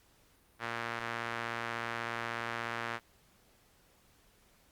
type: tone with band-pass filter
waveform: sawtooth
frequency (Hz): 116.54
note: A#2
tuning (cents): 0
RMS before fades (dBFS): -38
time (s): 0.59-3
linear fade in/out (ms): 50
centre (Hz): 1600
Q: 1.4
effects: pink hiss -66 dBFS RMS until 4.71 s + Opus 48 kbps